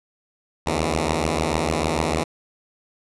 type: beating tone pair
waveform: 5% pulse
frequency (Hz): 76 / 82.7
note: D#2 / E2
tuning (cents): -40 / +6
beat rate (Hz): 6.7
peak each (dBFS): -12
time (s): 0.66-2.24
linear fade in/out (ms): 10
effects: resampled to 24000 Hz